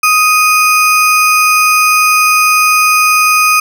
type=ring-modulated tone; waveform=square; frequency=1864.7 Hz; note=A#6; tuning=in tune; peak=-4 dBFS; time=0.03-3.6 s; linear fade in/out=5 ms; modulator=615 Hz; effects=none